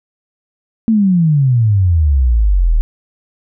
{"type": "exponential sweep", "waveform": "sine", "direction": "down", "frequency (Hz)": [230, 37], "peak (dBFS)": -8, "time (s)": [0.88, 2.81], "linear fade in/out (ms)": 0, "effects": []}